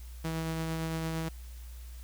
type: tone with tremolo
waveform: sawtooth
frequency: 162 Hz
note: E3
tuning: 30 cents flat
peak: -27 dBFS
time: 0.24-1.29 s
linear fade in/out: 10 ms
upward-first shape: triangle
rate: 8.8 Hz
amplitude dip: 25%
effects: added 60 Hz sine -42 dBFS peak until 2.03 s + white hiss -57 dBFS RMS until 2.03 s